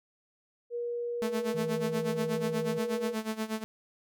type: tone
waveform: sine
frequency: 477.1 Hz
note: A#4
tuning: 40 cents sharp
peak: -31 dBFS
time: 0.7-3.16 s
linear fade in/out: 50 ms
type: tone with tremolo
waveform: sawtooth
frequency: 219.2 Hz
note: A3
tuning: 6 cents flat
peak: -25 dBFS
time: 1.22-3.64 s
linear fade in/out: 0 ms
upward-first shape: sine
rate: 8.3 Hz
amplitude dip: 85%
type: tone with vibrato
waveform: triangle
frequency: 161.5 Hz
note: E3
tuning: 35 cents flat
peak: -34 dBFS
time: 1.54-2.79 s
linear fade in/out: 10 ms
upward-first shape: sine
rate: 2.6 Hz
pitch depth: 11 cents each way
effects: none